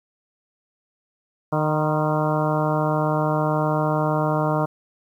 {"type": "harmonic tone with a mistuned harmonic", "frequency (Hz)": 153.2, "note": "D#3", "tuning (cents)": -27, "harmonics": [1, 2, 3, 4, 5, 6, 7, 8, 9], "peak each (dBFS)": [-23, -27, -29, -25, -29, -29, -30, -32, -34], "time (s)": [1.52, 4.66], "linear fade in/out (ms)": 10, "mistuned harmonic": 6, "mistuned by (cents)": 46, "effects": ["9-bit"]}